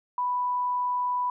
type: tone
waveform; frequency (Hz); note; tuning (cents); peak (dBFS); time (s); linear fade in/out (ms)
sine; 989; B5; +2; -24; 0.18-1.3; 2
effects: none